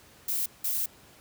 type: noise bursts at uneven times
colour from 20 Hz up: violet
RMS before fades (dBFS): -29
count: 2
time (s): 0.28-0.46 / 0.64-0.86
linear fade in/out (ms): 5
effects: pink hiss -55 dBFS RMS until 1.2 s + high-pass 60 Hz 12 dB/octave